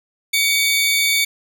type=tone pair together; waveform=sawtooth; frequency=2257 / 3571 Hz; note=C#7 / A7; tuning=+31 / +25 cents; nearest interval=minor sixth; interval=794 cents; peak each=-13 / -17 dBFS; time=0.33-1.25 s; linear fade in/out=10 ms; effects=none